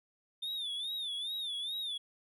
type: tone with vibrato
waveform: triangle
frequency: 3578 Hz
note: A7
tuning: 28 cents sharp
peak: -34 dBFS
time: 0.42-1.98 s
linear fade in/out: 10 ms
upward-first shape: sine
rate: 2.4 Hz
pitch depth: 120 cents each way
effects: none